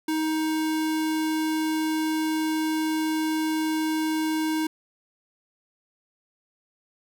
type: tone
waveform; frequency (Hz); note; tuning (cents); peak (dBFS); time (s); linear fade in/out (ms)
square; 314.4; D#4; +18; -24; 0.08-4.67; 5
effects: none